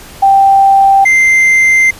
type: tone pair in turn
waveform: sine / triangle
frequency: 784 / 2085 Hz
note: G5 / C7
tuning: 0 / -7 cents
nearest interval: octave + perfect fourth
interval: 1693 cents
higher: second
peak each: -3 dBFS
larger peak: neither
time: 0.22-1.05 / 1.05-1.91 s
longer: second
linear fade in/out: 10 ms
effects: pink hiss -33 dBFS RMS until 1.99 s + resampled to 32000 Hz